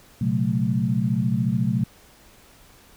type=tone cluster; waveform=sine; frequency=120.2 / 134.4 / 183.7 / 217 Hz; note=B2 / C3 / F#3 / A3; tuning=-46 / +47 / -12 / -24 cents; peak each=-25 dBFS; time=0.21-1.84 s; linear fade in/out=5 ms; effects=pink hiss -52 dBFS RMS until 2.96 s